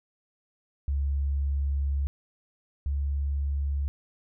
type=tone pair in turn; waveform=sine; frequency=69.9 / 70.43 Hz; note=C#2 / C#2; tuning=+15 / +28 cents; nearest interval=unison; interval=13 cents; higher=second; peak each=-24 / -25 dBFS; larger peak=first; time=0.88-2.07 / 2.86-3.88 s; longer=first; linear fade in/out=0 ms; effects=none